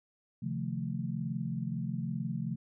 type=chord; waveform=sine; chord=F dominant seventh; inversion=second; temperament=equal with one note detuned; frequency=133.25 / 155.56 / 174.61 / 220 Hz; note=C3 / Eb3 / F3 / A3; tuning=+32 / 0 / 0 / 0 cents; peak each=-37 / -40 / -37 / -38 dBFS; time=0.42-2.56 s; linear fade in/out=10 ms; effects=none